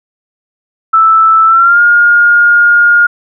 sine tone with pitch glide, 1318.5 to 1421.3 Hz, E6 to F6, 0 to +30 cents, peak -3 dBFS, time 0.93-3.07 s, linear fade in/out 10 ms, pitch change +130 cents, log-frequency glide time 1.46-1.81 s, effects none

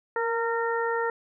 harmonic tone with a mistuned harmonic, 459 Hz, A#4, 27 cents flat, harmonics 1 / 2 / 3 / 4, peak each -27 / -30 / -32 / -33 dBFS, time 0.16-1.1 s, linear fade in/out 2 ms, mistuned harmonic 1, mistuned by +23 cents, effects none

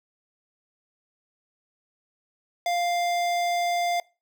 square tone with notch filter, 698.5 Hz, F5, in tune, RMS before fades -25 dBFS, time 2.66-4 s, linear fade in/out 2 ms, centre 11000 Hz, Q 1.1, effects noise-tail reverb RT60 0.3 s tail -23 dB re dry

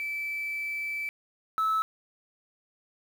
sine tone pair in turn, 2317 / 1303.1 Hz, D7 / E6, -24 / -20 cents, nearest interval minor seventh, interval 996 cents, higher first, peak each -30 / -22 dBFS, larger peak second, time 0-1.09 / 1.58-1.82 s, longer first, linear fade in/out 0 ms, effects tanh soft clip ceiling -20 dBFS + 8-bit

